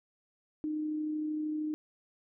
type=tone with amplitude modulation; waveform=sine; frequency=306.1 Hz; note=D#4; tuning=28 cents flat; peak=-30 dBFS; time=0.64-1.74 s; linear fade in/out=0 ms; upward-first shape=sine; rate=33 Hz; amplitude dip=25%; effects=none

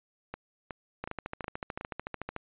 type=two click trains; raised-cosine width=0.5 ms; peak=-22 / -20 dBFS; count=5 / 19; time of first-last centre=0.34-1.811 / 1.04-2.364 s; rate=2.72 / 13.6 Hz; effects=resampled to 8000 Hz

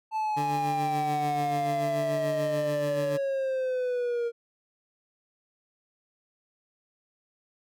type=exponential sweep; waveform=triangle; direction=down; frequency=880 to 466.2 Hz; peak=-24 dBFS; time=0.11-4.32 s; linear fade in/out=50 ms
type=tone with tremolo; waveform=20% pulse; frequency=146.83 Hz; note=D3; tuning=in tune; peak=-25 dBFS; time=0.36-3.18 s; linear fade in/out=20 ms; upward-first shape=sine; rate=6.9 Hz; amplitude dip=45%
effects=none

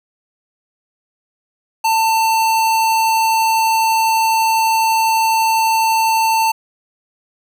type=tone; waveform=square; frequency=894 Hz; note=A5; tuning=27 cents sharp; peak=-13 dBFS; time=1.84-6.52 s; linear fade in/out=10 ms; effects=none

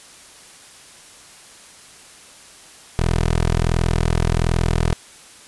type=tone; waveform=15% pulse; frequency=41.33 Hz; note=E1; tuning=5 cents sharp; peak=-10 dBFS; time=2.99-4.93 s; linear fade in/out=0 ms; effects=white hiss -44 dBFS RMS until 5.47 s + resampled to 24000 Hz

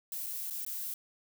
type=noise with dropouts; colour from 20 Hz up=violet; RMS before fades=-38 dBFS; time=0.12-0.94 s; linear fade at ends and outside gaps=1 ms; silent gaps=0.261-0.265 / 0.5-0.507 / 0.649-0.664 s; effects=none

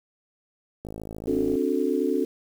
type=click train; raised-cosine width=2 ms; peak=-23 dBFS; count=39; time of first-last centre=0.85-1.555 s; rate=53.9 Hz
type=chord; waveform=sine; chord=D dominant seventh; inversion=third; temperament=just; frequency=264.3 / 293.7 / 367.1 / 440.5 Hz; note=C4 / D4 / F#4 / A4; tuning=+18 / 0 / -14 / +2 cents; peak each=-27 dBFS; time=1.27-2.25 s; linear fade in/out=5 ms
effects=8-bit

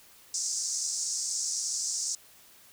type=band-pass noise; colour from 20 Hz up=pink; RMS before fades=-32 dBFS; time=0.34-2.15 s; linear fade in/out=2 ms; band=5300 to 8100 Hz; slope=48 dB/octave; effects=white hiss -56 dBFS RMS until 2.72 s

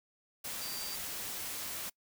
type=tone in noise; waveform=sine; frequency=4699 Hz; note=D8; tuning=in tune; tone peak=-43 dBFS; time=0.61-0.96 s; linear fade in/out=10 ms; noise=white; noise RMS=-40 dBFS; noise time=0.44-1.9 s; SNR=-6 dB; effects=noise-tail reverb RT60 0.1 s tail -24 dB re dry

